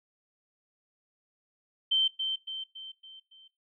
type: tone with echo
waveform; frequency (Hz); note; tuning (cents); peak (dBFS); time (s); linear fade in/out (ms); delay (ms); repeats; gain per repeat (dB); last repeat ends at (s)
sine; 3110; G7; -14; -22; 1.91-2.08; 10; 280; 5; -6; 3.48
effects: noise-tail reverb RT60 0.2 s tail -18 dB re dry